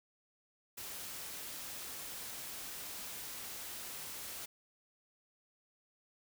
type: noise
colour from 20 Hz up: white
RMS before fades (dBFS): -45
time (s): 0.77-4.46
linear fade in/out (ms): 10
effects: none